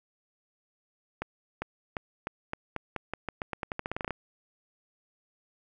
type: accelerating click train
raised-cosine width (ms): 0.5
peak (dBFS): -17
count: 21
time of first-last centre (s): 1.22-4.107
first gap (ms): 400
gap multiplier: 0.87
effects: none